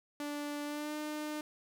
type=tone with pitch glide; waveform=sawtooth; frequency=292.3 to 302.3 Hz; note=D4 to D#4; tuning=-8 to -50 cents; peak=-33 dBFS; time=0.2-1.41 s; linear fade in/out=2 ms; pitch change=+58 cents; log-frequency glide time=0.64-0.96 s; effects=none